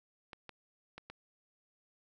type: clicks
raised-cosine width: 0.3 ms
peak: -30 dBFS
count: 4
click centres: 0.332 / 0.493 / 0.98 / 1.1 s
effects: none